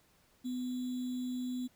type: tone with sample-and-hold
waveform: sine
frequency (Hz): 250.9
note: B3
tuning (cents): +28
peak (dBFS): -34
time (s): 0.44-1.68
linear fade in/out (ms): 20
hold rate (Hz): 3675
effects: pink hiss -68 dBFS RMS until 1.75 s